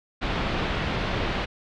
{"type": "low-pass noise", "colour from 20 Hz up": "pink", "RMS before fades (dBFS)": -27, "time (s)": [0.21, 1.46], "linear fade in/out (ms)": 20, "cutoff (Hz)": 3700, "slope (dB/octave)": 24, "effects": []}